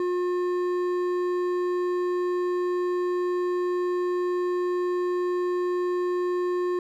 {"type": "tone with hard clipping", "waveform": "triangle", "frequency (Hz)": 357.8, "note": "F4", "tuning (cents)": 42, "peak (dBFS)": -25, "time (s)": [0, 6.79], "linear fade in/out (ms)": 2, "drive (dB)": 12, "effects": []}